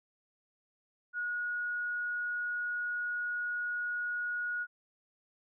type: tone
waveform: sine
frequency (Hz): 1450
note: F#6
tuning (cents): -35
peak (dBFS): -32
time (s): 1.13-4.67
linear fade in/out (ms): 50
effects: none